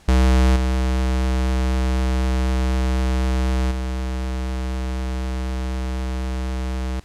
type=tone with level steps; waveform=square; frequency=64 Hz; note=C2; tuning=38 cents flat; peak=-13 / -18 / -23 dBFS; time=0.08-7 s; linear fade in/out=5 ms; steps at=0.56 / 3.71 s; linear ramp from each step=5 ms; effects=pink hiss -51 dBFS RMS until 7.04 s + low-pass 9000 Hz 12 dB/octave